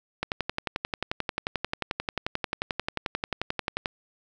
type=click train; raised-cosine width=0.3 ms; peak=-11 dBFS; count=42; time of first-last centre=0.23-3.858 s; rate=11.3 Hz; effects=none